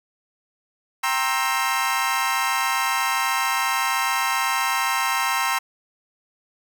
25% pulse chord, C dominant seventh, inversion second, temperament equal with one note detuned, 784 / 932.3 / 1059.9 / 1318.5 Hz, G5 / Bb5 / C6 / E6, 0 / 0 / +22 / 0 cents, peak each -25 / -22 / -21 / -23 dBFS, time 1.03-5.59 s, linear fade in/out 10 ms, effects none

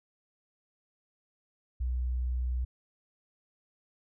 sine tone, 62.1 Hz, B1, 10 cents sharp, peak -28 dBFS, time 1.8-2.65 s, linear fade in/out 10 ms, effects none

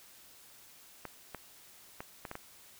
clicks, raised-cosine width 0.5 ms, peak -25 dBFS, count 6, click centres 1.053 / 1.347 / 2.005 / 2.252 / 2.314 / 2.354 s, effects white hiss -57 dBFS RMS until 2.79 s

